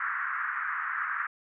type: band-pass noise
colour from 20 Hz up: pink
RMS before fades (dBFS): -32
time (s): 0-1.27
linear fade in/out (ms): 5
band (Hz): 1200 to 1800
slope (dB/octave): 48
effects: none